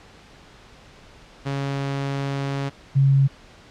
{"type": "tone pair in turn", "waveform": ["sawtooth", "sine"], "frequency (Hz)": [138.6, 136.93], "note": ["C#3", "C#3"], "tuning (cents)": [0, -21], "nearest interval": "unison", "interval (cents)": 21, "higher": "first", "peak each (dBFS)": [-20, -13], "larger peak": "second", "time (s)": [[1.45, 2.7], [2.95, 3.28]], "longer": "first", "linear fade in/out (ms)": 20, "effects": ["pink hiss -48 dBFS RMS until 3.7 s", "low-pass 5000 Hz 12 dB/octave"]}